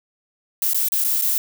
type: noise with dropouts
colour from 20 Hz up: violet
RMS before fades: -20 dBFS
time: 0.62-1.38 s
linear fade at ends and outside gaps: 1 ms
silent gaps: 0.734-0.745 / 0.886-0.92 / 1.04-1.046 / 1.214-1.221 s
effects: none